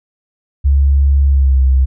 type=tone with pitch glide; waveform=sine; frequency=69.5 to 65.79 Hz; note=C#2 to C2; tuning=+5 to +10 cents; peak=-7 dBFS; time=0.64-1.86 s; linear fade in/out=20 ms; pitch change=-95 cents; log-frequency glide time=1.28-1.59 s; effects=none